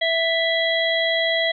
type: harmonic tone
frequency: 659.3 Hz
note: E5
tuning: in tune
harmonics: 1 / 3 / 5 / 6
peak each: -22 / -22 / -24 / -30 dBFS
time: 0.01-1.52 s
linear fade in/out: 10 ms
effects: none